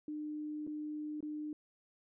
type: tone with dropouts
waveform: sine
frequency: 301.9 Hz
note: D4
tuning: 48 cents sharp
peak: -38 dBFS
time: 0.08-1.53 s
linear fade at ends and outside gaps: 2 ms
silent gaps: 0.667-0.674 / 1.206-1.227 s
effects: none